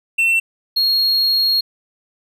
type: tone pair in turn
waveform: triangle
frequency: 2698 / 4283 Hz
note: E7 / C8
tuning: +40 / +40 cents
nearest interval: minor sixth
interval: 800 cents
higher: second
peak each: -11 / -12 dBFS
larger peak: first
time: 0.18-0.4 / 0.76-1.61 s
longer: second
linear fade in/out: 10 ms
effects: none